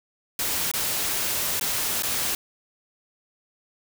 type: noise with dropouts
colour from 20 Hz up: white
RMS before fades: -26 dBFS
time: 0.39-2.35 s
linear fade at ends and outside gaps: 2 ms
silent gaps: 0.715-0.737 / 1.597-1.61 / 2.023-2.033 s
effects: none